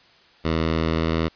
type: tone with pitch glide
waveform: 10% pulse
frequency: 80.8 to 81.36 Hz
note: E2 to E2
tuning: -34 to -22 cents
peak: -12 dBFS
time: 0.44-1.29 s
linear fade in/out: 20 ms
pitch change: +12 cents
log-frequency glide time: 0.93-1.1 s
effects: white hiss -54 dBFS RMS until 1.35 s + resampled to 11025 Hz